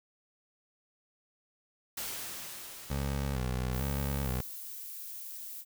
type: noise with exponential decay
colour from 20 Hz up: white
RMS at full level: -37 dBFS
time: 1.97-5.38 s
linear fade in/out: 5 ms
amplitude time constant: 740 ms
type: tone with vibrato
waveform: 20% pulse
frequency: 65.9 Hz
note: C2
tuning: 13 cents sharp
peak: -26 dBFS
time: 2.9-4.41 s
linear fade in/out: 5 ms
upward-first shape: square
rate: 1.1 Hz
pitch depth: 80 cents each way
type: noise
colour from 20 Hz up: violet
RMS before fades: -43 dBFS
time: 3.71-5.65 s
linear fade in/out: 50 ms
effects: none